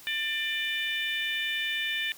harmonic tone, 595 Hz, D5, 22 cents sharp, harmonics 3 / 4 / 5 / 6, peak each -32 / -33 / -34 / -35 dBFS, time 0.07-2.12 s, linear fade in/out 0 ms, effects white hiss -50 dBFS RMS until 2.17 s

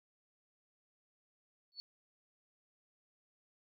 sine tone with exponential growth, 4435 Hz, C#8, in tune, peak -39 dBFS, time 1.72-1.8 s, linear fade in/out 0 ms, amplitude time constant 17 ms, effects none

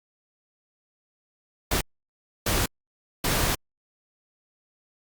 pink noise bursts at uneven times, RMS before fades -24 dBFS, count 3, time 1.71-1.81 / 2.46-2.66 / 3.24-3.55 s, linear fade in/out 5 ms, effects Opus 48 kbps

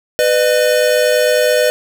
square tone pair together, 498.2 / 607.4 Hz, B4 / D#5, +15 / -42 cents, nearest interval minor third, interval 343 cents, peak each -14 dBFS, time 0.19-1.7 s, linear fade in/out 0 ms, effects none

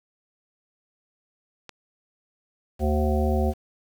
click, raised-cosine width 0.2 ms, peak -22 dBFS, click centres 1.693 s
harmonic tone, 75.3 Hz, D2, 44 cents sharp, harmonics 1 / 3 / 5 / 7 / 9 / 10, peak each -22 / -27 / -29 / -30 / -32 / -32 dBFS, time 2.79-3.54 s, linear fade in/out 50 ms
effects 8-bit

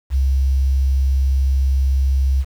sine tone with quantisation, 66.9 Hz, C2, 39 cents sharp, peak -13 dBFS, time 0.1-2.45 s, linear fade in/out 50 ms, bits 7, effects none

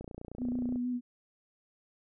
click train, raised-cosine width 2 ms, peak -29 dBFS, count 23, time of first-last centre 0.01-0.758 s, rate 29.4 Hz
sine tone with vibrato, 246.9 Hz, B3, in tune, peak -30 dBFS, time 0.38-1.01 s, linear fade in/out 50 ms, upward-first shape square, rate 6.4 Hz, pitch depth 15 cents each way
effects none

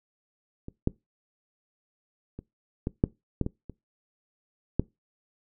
clicks, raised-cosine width 3 ms, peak -25 / -10 / -25 / -15 / -6 / -12 / -17 / -26 / -9 dBFS, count 9, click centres 0.684 / 0.874 / 2.39 / 2.871 / 3.039 / 3.413 / 3.464 / 3.697 / 4.796 s, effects noise-tail reverb RT60 0.2 s tail -22 dB re dry

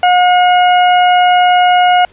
40% pulse tone, 721 Hz, F#5, 45 cents flat, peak -5 dBFS, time 0.03-2.05 s, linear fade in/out 2 ms, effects pink hiss -45 dBFS RMS until 2.12 s + resampled to 8000 Hz

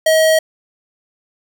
square tone, 636 Hz, D#5, 38 cents sharp, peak -10 dBFS, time 0.06-0.39 s, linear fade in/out 5 ms, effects none

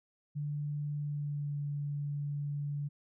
sine tone with pitch glide, 146.83 to 144.56 Hz, D3 to D3, 0 to -27 cents, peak -33 dBFS, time 0.35-2.89 s, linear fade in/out 20 ms, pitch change -27 cents, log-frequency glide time 0.97-1.59 s, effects none

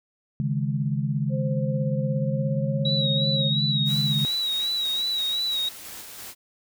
sine chord, C# suspended second, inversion none, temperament equal, 138.59 / 155.56 / 207.7 Hz, C#3 / D#3 / G#3, 0 / 0 / 0 cents, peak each -25 / -28 / -29 dBFS, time 0.4-4.25 s, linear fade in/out 0 ms
sine tone with pitch glide, 523.3 to 543.6 Hz, C5 to C#5, 0 to -34 cents, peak -30 dBFS, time 1.29-3.51 s, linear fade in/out 50 ms, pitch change +66 cents, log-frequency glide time 2.04-2.78 s
sine tone with vibrato, 3856 Hz, B7, 42 cents flat, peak -23 dBFS, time 2.85-5.69 s, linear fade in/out 5 ms, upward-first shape sine, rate 2.8 Hz, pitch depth 52 cents each way
white noise with tremolo, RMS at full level -39 dBFS, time 3.85-6.35 s, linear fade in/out 50 ms, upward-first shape square, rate 3 Hz, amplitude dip 25%
effects none

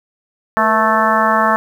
harmonic tone with a mistuned harmonic, 219.6 Hz, A3, 3 cents flat, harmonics 1 / 2 / 3 / 4 / 5 / 6 / 7 / 8, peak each -21 / -26 / -18 / -18 / -16 / -18 / -24 / -20 dBFS, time 0.57-1.56 s, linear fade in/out 0 ms, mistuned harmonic 2, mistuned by +140 cents, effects 7-bit

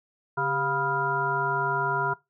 harmonic tone with a mistuned harmonic, 140 Hz, C#3, 18 cents sharp, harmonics 1 / 3 / 5 / 7 / 9 / 10, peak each -33 / -33 / -34 / -28 / -38 / -29 dBFS, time 0.37-2.14 s, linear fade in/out 10 ms, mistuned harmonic 3, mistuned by -98 cents, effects noise-tail reverb RT60 0.2 s tail -20 dB re dry

